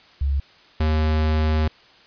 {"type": "tone pair in turn", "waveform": ["sine", "square"], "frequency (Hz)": [69.3, 77.79], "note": ["C#2", "D#2"], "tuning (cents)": [0, 0], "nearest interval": "major second", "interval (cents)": 200, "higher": "second", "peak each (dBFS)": -18, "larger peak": "neither", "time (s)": [[0.21, 0.4], [0.8, 1.68]], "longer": "second", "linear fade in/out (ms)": 5, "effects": ["white hiss -51 dBFS RMS until 2.06 s", "resampled to 11025 Hz"]}